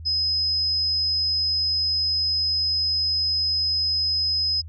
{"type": "tone", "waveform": "sine", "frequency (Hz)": 5070, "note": "D#8", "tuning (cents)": 32, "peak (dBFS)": -20, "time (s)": [0.05, 4.62], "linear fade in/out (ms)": 20, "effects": ["added 81 Hz sine -35 dBFS peak until 4.68 s"]}